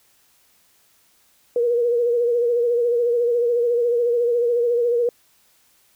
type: tone with vibrato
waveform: sine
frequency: 476.7 Hz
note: A#4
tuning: 39 cents sharp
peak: -16 dBFS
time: 1.56-5.09 s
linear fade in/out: 2 ms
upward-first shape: sine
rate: 14 Hz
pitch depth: 43 cents each way
effects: white hiss -59 dBFS RMS until 5.95 s